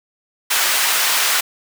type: high-pass noise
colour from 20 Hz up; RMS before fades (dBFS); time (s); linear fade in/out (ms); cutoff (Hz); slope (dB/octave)
pink; -17; 0.5-1.41; 10; 1200; 12
effects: none